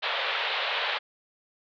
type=band-pass noise; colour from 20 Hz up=white; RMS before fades=-29 dBFS; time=0.02-0.99 s; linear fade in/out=20 ms; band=470 to 3800 Hz; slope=48 dB/octave; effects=none